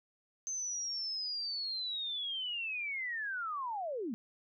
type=linear sweep; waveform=sine; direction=down; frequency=6272 to 203.6 Hz; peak=-35 dBFS; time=0.47-4.14 s; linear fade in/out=0 ms; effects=none